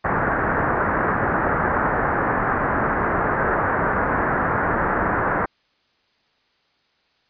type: low-pass noise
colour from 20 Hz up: white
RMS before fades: -21 dBFS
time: 0.04-5.46 s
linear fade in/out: 10 ms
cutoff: 1700 Hz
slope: 48 dB/octave
effects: white hiss -64 dBFS RMS until 7.29 s + resampled to 11025 Hz

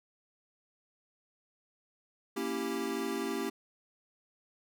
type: chord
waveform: square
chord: A# diminished seventh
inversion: none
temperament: equal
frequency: 233.1 / 277.2 / 329.6 / 392 Hz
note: A#3 / C#4 / E4 / G4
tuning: 0 / 0 / 0 / 0 cents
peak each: -40 / -39 / -40 / -37 dBFS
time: 2.36-3.5 s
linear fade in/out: 10 ms
effects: none

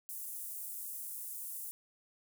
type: high-pass noise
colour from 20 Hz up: pink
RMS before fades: -43 dBFS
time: 0.09-1.71 s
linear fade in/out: 0 ms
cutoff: 9600 Hz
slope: 24 dB/octave
effects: none

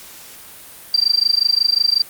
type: tone with amplitude modulation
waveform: sine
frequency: 4699 Hz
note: D8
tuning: in tune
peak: -9 dBFS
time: 0.94-2.02 s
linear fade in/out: 2 ms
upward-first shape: sine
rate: 25.5 Hz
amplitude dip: 100%
effects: white hiss -39 dBFS RMS until 2.09 s + Opus 48 kbps

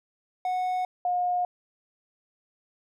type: tone pair in turn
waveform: triangle / sine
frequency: 735 / 716.6 Hz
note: F#5 / F5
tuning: -12 / +44 cents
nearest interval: unison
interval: 44 cents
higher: first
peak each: -23 dBFS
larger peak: neither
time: 0.45-0.85 / 1.05-1.45 s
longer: neither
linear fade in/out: 2 ms
effects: none

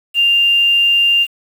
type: tone with quantisation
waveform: sine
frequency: 2794 Hz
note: F7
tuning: in tune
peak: -9 dBFS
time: 0.14-1.27 s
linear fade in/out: 50 ms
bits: 6
effects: none

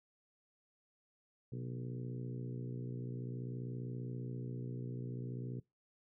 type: harmonic tone with a mistuned harmonic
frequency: 60.5 Hz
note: B1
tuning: 35 cents flat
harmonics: 2 / 3 / 4 / 5 / 6 / 7 / 8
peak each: -41 / -50 / -49 / -53 / -53 / -53 / -59 dBFS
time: 1.52-5.6 s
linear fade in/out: 5 ms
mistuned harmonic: 2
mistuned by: +80 cents
effects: noise-tail reverb RT60 0.2 s tail -23 dB re dry

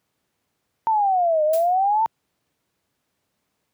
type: exponential two-way sweep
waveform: sine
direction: down then up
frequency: 912 to 602 to 912 Hz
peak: -16 dBFS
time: 0.87-2.06 s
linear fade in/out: 0 ms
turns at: 1.44 s
type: noise with exponential decay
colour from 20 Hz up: blue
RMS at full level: -29 dBFS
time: 1.53-1.75 s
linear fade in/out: 5 ms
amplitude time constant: 47 ms
effects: pink hiss -74 dBFS RMS until 3.73 s + high-pass 100 Hz 12 dB/octave

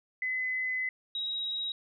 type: tone pair in turn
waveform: sine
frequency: 2024 / 3821 Hz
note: B6 / A#7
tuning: +42 / +42 cents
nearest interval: major seventh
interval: 1100 cents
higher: second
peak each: -29 / -31 dBFS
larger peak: first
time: 0.22-0.89 / 1.15-1.72 s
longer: first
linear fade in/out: 2 ms
effects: none

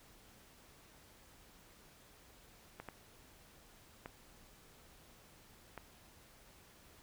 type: clicks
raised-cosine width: 0.5 ms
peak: -30 dBFS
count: 4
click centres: 2.8 / 2.887 / 4.059 / 5.777 s
effects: pink hiss -62 dBFS RMS until 7.02 s

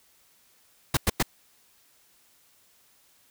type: noise bursts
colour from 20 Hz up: pink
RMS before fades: -22 dBFS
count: 3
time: 0.94-1.227 s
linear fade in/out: 5 ms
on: 31 ms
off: 97 ms
effects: white hiss -62 dBFS RMS until 3.3 s

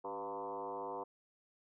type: tone with frequency modulation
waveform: sine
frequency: 698.5 Hz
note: F5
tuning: in tune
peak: -39 dBFS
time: 0.04-1.04 s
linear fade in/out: 10 ms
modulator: 104 Hz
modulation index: 3.4
effects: none

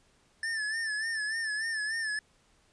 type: tone with vibrato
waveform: square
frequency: 1760 Hz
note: A6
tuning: in tune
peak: -31 dBFS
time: 0.43-2.19 s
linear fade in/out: 2 ms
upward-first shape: sine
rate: 3.4 Hz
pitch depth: 69 cents each way
effects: pink hiss -66 dBFS RMS until 2.72 s + resampled to 22050 Hz

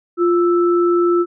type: tone pair together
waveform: sine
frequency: 349.2 / 1318.4 Hz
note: F4 / E6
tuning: 0 / 0 cents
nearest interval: octave + major seventh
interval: 2300 cents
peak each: -12 / -21 dBFS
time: 0.17-1.26 s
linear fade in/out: 50 ms
effects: none

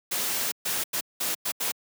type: noise bursts at uneven times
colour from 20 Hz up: white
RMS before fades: -28 dBFS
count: 6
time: 0.11-0.52 / 0.65-0.84 / 0.93-1.01 / 1.2-1.35 / 1.45-1.52 / 1.6-1.72 s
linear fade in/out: 10 ms
effects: high-pass 150 Hz 12 dB/octave

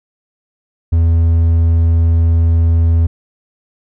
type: tone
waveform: triangle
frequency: 82.9 Hz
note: E2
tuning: 10 cents sharp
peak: -6 dBFS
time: 0.92-3.07 s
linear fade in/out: 10 ms
effects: none

